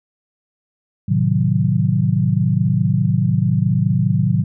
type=chord; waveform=sine; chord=A diminished seventh; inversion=none; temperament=equal; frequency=110 / 130.81 / 155.56 / 185 Hz; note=A2 / C3 / Eb3 / Gb3; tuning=0 / 0 / 0 / 0 cents; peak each=-19 dBFS; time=1.08-4.44 s; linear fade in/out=10 ms; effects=none